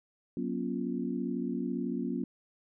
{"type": "chord", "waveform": "sine", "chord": "Gb major seventh", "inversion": "none", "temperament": "equal with one note detuned", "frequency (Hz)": [185, 239.2, 277.2, 349.2], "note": ["Gb3", "Bb3", "Db4", "F4"], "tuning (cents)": [0, 45, 0, 0], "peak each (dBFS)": [-37, -34, -36, -39], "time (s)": [0.37, 2.24], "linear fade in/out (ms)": 2, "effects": []}